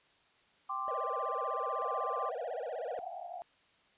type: chord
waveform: sine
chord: G suspended fourth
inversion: none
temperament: just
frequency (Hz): 784 / 1045.3 / 1176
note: G5 / C6 / D6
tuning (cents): 0 / -2 / +2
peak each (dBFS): -42 / -39 / -36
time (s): 0.69-2.3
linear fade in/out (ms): 10
type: tone with vibrato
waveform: triangle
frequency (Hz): 554.4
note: C#5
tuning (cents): 0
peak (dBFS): -35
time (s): 0.88-2.99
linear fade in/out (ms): 0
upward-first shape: sine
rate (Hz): 16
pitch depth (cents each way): 290
type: band-pass noise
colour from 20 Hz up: white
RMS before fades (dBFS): -44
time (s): 1.82-3.42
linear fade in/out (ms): 0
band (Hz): 670 to 760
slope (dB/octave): 96
effects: white hiss -67 dBFS RMS until 3.97 s + resampled to 8000 Hz